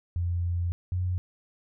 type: tone pair in turn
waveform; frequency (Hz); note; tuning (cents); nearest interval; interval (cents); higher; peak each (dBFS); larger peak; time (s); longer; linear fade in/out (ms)
sine; 87 / 90.62; F2 / F#2; -6 / -36; minor second; 70; second; -25; neither; 0.16-0.72 / 0.92-1.18; first; 0
effects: none